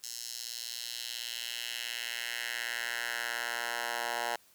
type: tone with high-pass filter sweep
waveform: 10% pulse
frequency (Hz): 118.6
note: A#2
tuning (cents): +30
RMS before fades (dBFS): -37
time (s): 0.03-4.36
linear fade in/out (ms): 5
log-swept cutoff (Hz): 5600 to 900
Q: 1.8
effects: white hiss -63 dBFS RMS until 4.54 s